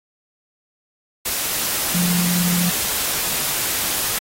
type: tone in noise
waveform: sine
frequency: 176 Hz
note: F3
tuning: 14 cents sharp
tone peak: -19 dBFS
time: 1.94-2.7 s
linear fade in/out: 10 ms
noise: white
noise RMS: -22 dBFS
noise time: 1.25-4.19 s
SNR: 0 dB
effects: AAC 48 kbps